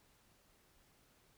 silence, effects pink hiss -70 dBFS RMS until 1.37 s

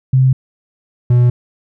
sine / triangle tone pair in turn, 130.81 / 122.19 Hz, C3 / B2, 0 / -18 cents, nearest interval minor second, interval 118 cents, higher first, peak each -7 / -5 dBFS, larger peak second, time 0.13-0.33 / 1.1-1.3 s, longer neither, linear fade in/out 5 ms, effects none

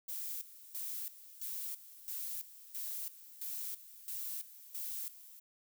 violet noise with tremolo, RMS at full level -41 dBFS, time 0.08-5.4 s, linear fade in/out 10 ms, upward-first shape square, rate 1.5 Hz, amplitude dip 80%, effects none

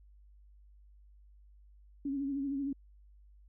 sine tone with vibrato, 277.2 Hz, C#4, in tune, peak -32 dBFS, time 2.05-2.73 s, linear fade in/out 5 ms, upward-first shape sine, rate 13 Hz, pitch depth 53 cents each way, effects added 50 Hz sine -56 dBFS peak until 3.48 s

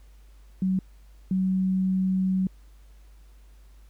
sine tone bursts at uneven times, 188 Hz, F#3, 28 cents sharp, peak -21 dBFS, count 2, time 0.62-0.79 / 1.31-2.47 s, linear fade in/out 2 ms, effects added 50 Hz sine -48 dBFS peak until 3.89 s + pink hiss -64 dBFS RMS until 3.89 s

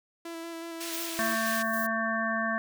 sawtooth tone with vibrato, 332.7 Hz, E4, 16 cents sharp, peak -33 dBFS, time 0.25-1.35 s, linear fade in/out 5 ms, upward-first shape square, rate 5.4 Hz, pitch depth 14 cents each way
pink band-pass noise, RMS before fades -38 dBFS, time 0.8-1.63 s, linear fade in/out 10 ms, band 2400 to 16000 Hz, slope 12 dB/octave
violet noise with tremolo, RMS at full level -38 dBFS, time 0.92-1.87 s, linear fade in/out 10 ms, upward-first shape square, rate 3.7 Hz, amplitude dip 55%
harmonic tone, 223.9 Hz, A3, 30 cents sharp, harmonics 1 / 3 / 5 / 7 / 8, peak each -33 / -33 / -33 / -33 / -33 dBFS, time 1.19-2.58 s, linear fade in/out 0 ms
effects none

